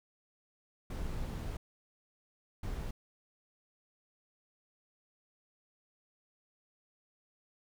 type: noise bursts at uneven times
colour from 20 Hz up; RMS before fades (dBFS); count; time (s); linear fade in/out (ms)
brown; -38; 2; 0.9-1.57 / 2.63-2.91; 5
effects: none